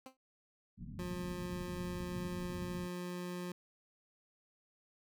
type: tone with exponential decay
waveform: 15% pulse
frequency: 261.6 Hz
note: C4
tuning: in tune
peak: -39 dBFS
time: 0.06-0.17 s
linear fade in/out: 1 ms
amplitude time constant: 22 ms
type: low-pass noise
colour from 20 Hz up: white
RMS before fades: -46 dBFS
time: 0.77-2.89 s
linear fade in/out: 50 ms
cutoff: 240 Hz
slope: 48 dB/octave
type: tone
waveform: 25% pulse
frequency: 178.2 Hz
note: F3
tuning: 35 cents sharp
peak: -36 dBFS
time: 0.99-3.52 s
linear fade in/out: 2 ms
effects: none